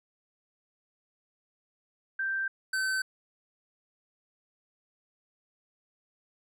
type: tone pair in turn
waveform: sine / square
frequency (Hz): 1568 / 1534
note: G6 / G6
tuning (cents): 0 / -38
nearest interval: unison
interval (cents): 38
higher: first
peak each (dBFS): -28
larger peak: neither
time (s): 2.19-2.48 / 2.73-3.02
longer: neither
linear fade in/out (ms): 5
effects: low-pass 12000 Hz 12 dB/octave